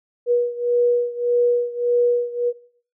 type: beating tone pair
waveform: sine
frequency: 482.4 / 484.1 Hz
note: B4 / B4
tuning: -41 / -35 cents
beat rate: 1.7 Hz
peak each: -18 / -21 dBFS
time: 0.26-2.53 s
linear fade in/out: 50 ms
effects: noise-tail reverb RT60 0.5 s tail -18 dB re dry